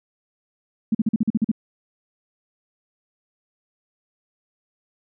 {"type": "tone bursts", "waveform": "sine", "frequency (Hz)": 220, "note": "A3", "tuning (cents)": 0, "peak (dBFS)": -15, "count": 9, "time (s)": [0.92, 1.516], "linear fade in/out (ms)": 5, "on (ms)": 28, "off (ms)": 43, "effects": []}